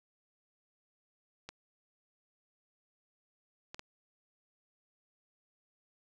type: clicks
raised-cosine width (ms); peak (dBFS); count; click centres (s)
0.2; -26; 3; 1.49 / 3.745 / 3.794
effects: none